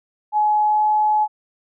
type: tone with pitch glide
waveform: sine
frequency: 846 to 850.9 Hz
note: G#5 to G#5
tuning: +32 to +42 cents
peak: -14 dBFS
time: 0.32-1.28 s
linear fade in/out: 50 ms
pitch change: +10 cents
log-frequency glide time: 0.63-0.83 s
effects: none